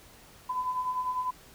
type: beating tone pair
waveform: sine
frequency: 999 / 1009 Hz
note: B5 / B5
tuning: +20 / +37 cents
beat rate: 10 Hz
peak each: -37 / -29 dBFS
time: 0.49-1.31 s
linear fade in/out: 10 ms
effects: pink hiss -54 dBFS RMS until 1.54 s